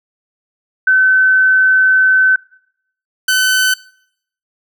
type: tone pair in turn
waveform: sine / sawtooth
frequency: 1524 / 1516.4 Hz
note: G6 / F#6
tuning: -49 / +42 cents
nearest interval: unison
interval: 9 cents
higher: first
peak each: -7 dBFS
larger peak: neither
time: 0.87-2.36 / 3.28-3.74 s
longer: first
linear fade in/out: 5 ms
effects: noise-tail reverb RT60 0.7 s tail -22 dB re dry